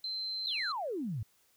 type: tone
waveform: sine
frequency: 4100 Hz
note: C8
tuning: 36 cents flat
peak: -34 dBFS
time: 0.04-0.72 s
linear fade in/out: 2 ms
type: exponential sweep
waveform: sine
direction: down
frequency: 4424 to 97.6 Hz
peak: -33 dBFS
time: 0.45-1.23 s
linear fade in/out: 5 ms
effects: tanh soft clip ceiling -23 dBFS + white hiss -69 dBFS RMS until 1.56 s

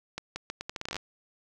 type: accelerating click train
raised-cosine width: 0.2 ms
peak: -17 dBFS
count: 14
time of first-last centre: 0.18-0.966 s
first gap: 180 ms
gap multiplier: 0.78
effects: none

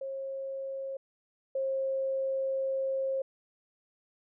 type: tone pair in turn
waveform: sine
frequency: 540 / 535.3 Hz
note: C#5 / C5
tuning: -45 / +39 cents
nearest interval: unison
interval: 16 cents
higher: first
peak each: -34 / -28 dBFS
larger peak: second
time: 0.01-0.97 / 1.55-3.22 s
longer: second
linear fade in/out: 5 ms
effects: none

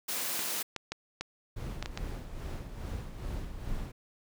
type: high-pass noise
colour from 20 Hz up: white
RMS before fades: -34 dBFS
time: 0.08-0.63 s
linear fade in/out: 10 ms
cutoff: 160 Hz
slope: 24 dB/octave
type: clicks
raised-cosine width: 0.2 ms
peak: -18 dBFS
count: 7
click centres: 0.393 / 0.763 / 0.92 / 1.21 / 1.826 / 1.859 / 1.975 s
type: noise with tremolo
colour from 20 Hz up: brown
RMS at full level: -36 dBFS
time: 1.56-3.92 s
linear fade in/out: 10 ms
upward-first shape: sine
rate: 2.4 Hz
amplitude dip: 55%
effects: none

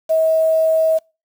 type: tone with quantisation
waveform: sine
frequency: 641 Hz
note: E5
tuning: 49 cents flat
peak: -12 dBFS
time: 0.09-0.99 s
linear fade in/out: 20 ms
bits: 6
effects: noise-tail reverb RT60 0.3 s tail -26 dB re dry

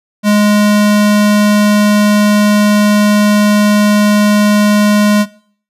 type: tone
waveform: square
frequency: 208.1 Hz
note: G#3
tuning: 4 cents sharp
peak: -7 dBFS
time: 0.23-5.26 s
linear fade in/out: 50 ms
effects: noise-tail reverb RT60 0.5 s tail -19 dB re dry + resampled to 32000 Hz

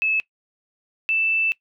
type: tone pair in turn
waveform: sine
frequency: 2603 / 2648 Hz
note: E7 / E7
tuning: -22 / +7 cents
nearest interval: unison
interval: 29 cents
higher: second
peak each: -18 dBFS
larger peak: neither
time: 0.02-0.2 / 1.09-1.52 s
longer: second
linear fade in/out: 0 ms
effects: noise-tail reverb RT60 0.1 s tail -20 dB re dry

